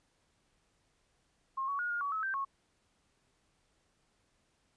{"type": "tone with pitch steps", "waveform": "sine", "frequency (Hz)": [1071, 1122, 1440, 1421, 1131, 1292, 1563, 1096], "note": ["C6", "C#6", "F#6", "F6", "C#6", "E6", "G6", "C#6"], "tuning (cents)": [40, 21, -47, 30, 34, -35, -6, -20], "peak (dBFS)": -32, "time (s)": [1.57, 2.45], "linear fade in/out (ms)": 10, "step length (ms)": 110, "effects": ["pink hiss -74 dBFS RMS until 4.76 s", "resampled to 22050 Hz"]}